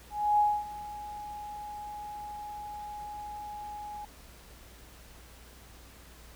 sine tone with ADSR envelope, 834 Hz, G#5, 7 cents sharp, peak -20 dBFS, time 0.1-4.05 s, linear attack 290 ms, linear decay 250 ms, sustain -18 dB, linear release 4 ms, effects added 59 Hz sine -53 dBFS peak until 6.35 s + pink hiss -54 dBFS RMS until 6.35 s

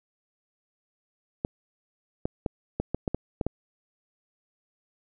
clicks, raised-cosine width 2 ms, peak -13 dBFS, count 9, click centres 1.449 / 2.255 / 2.462 / 2.8 / 2.946 / 3.078 / 3.146 / 3.412 / 3.466 s, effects none

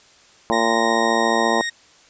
harmonic tone, 114.5 Hz, A#2, 31 cents flat, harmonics 2 / 3 / 4 / 5 / 6 / 7 / 8 / 9, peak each -25 / -25 / -25 / -25 / -25 / -25 / -25 / -25 dBFS, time 0.5-1.61 s, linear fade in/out 0 ms
sawtooth tone, 1864.7 Hz, A#6, in tune, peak -19 dBFS, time 0.52-1.7 s, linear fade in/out 10 ms
effects white hiss -51 dBFS RMS until 2.09 s + resampled to 16000 Hz

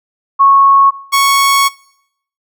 sine / sawtooth tone pair in turn, 1101 / 1107.4 Hz, C#6 / C#6, -12 / -2 cents, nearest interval unison, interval 10 cents, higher second, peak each -4 dBFS, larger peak neither, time 0.39-0.91 / 1.12-1.69 s, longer second, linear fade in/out 20 ms, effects noise-tail reverb RT60 0.7 s tail -21 dB re dry

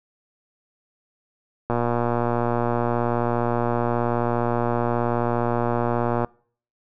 click train, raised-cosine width 1 ms, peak -9 dBFS, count 542, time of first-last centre 1.7-6.246 s, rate 119 Hz, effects noise-tail reverb RT60 0.5 s tail -25 dB re dry

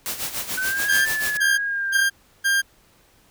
white noise with tremolo, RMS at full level -26 dBFS, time 0.06-1.37 s, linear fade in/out 0 ms, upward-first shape sine, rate 6.9 Hz, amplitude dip 70%
sine exponential two-way sweep, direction up then down, 1502 to 1760 to 1560 Hz, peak -22 dBFS, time 0.57-2.03 s, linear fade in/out 10 ms, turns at 1.06 s
40% pulse tone bursts, 1600 Hz, G6, 35 cents sharp, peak -16 dBFS, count 4, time 0.88-2.62 s, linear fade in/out 20 ms, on 180 ms, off 340 ms
effects pink hiss -57 dBFS RMS until 3.3 s

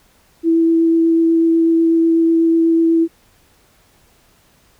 sine tone with vibrato, 329.6 Hz, E4, in tune, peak -10 dBFS, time 0.43-3.08 s, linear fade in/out 50 ms, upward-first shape sine, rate 8.1 Hz, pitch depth 8 cents each way, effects pink hiss -54 dBFS RMS until 4.79 s

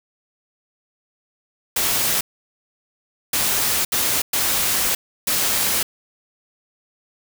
white noise bursts at uneven times, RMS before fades -20 dBFS, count 5, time 1.76-2.21 / 3.33-3.85 / 3.92-4.22 / 4.33-4.95 / 5.27-5.83 s, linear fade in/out 5 ms, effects none

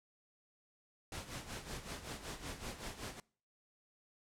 pink noise with tremolo, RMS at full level -43 dBFS, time 1.12-3.2 s, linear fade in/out 2 ms, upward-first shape sine, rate 5.3 Hz, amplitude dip 70%, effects noise-tail reverb RT60 0.5 s tail -25 dB re dry + low-pass 10000 Hz 12 dB/octave

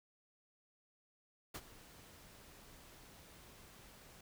pink noise with ADSR envelope, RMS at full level -44 dBFS, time 1.54-4.21 s, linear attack 11 ms, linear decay 50 ms, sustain -15 dB, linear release 4 ms, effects none

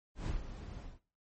brown noise with ADSR envelope, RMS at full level -34 dBFS, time 0.15-1 s, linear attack 120 ms, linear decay 130 ms, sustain -10 dB, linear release 200 ms, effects noise-tail reverb RT60 0.4 s tail -18 dB re dry + MP3 32 kbps

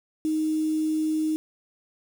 sine tone with quantisation, 312 Hz, D#4, 5 cents sharp, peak -22 dBFS, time 0.25-1.36 s, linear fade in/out 0 ms, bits 7, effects none

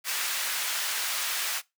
pink high-pass noise, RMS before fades -30 dBFS, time 0.04-1.62 s, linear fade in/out 50 ms, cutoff 1500 Hz, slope 12 dB/octave, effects noise-tail reverb RT60 0.2 s tail -21 dB re dry

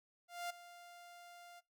sawtooth tone with ADSR envelope, 698.5 Hz, F5, in tune, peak -35 dBFS, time 0.28-1.61 s, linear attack 220 ms, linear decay 9 ms, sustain -16 dB, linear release 25 ms, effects noise-tail reverb RT60 0.2 s tail -20 dB re dry

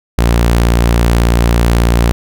sawtooth tone, 58.27 Hz, A#1, in tune, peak -4 dBFS, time 0.18-2.12 s, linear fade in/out 0 ms, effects none

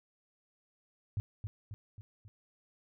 sine tone with echo, 103.83 Hz, G#2, in tune, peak -30 dBFS, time 1.17-1.2 s, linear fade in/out 0 ms, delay 270 ms, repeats 4, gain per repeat -5 dB, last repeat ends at 2.28 s, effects none

